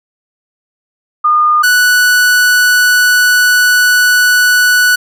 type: tone pair in turn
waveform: sine / 45% pulse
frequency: 1218 / 1480 Hz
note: D#6 / F#6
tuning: -37 / 0 cents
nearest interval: minor third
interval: 337 cents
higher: second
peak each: -6 dBFS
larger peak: neither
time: 1.24-1.63 / 1.63-4.96 s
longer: second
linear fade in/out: 10 ms
effects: none